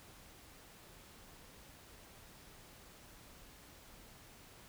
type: silence
effects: pink hiss -58 dBFS RMS until 4.68 s